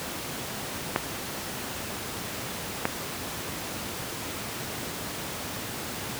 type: clicks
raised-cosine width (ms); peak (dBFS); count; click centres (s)
0.5; -7; 2; 0.961 / 2.854
effects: pink hiss -34 dBFS RMS until 6.19 s + high-pass 100 Hz 12 dB/octave